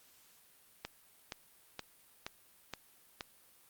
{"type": "click train", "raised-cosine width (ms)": 0.2, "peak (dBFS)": -22, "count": 6, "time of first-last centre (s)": [0.85, 3.208], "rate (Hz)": 2.12, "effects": ["white hiss -64 dBFS RMS until 3.69 s", "Opus 48 kbps"]}